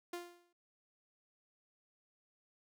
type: tone with exponential decay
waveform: sawtooth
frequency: 349.2 Hz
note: F4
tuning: in tune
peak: -35 dBFS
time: 0.13-0.53 s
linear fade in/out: 5 ms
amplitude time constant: 85 ms
effects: none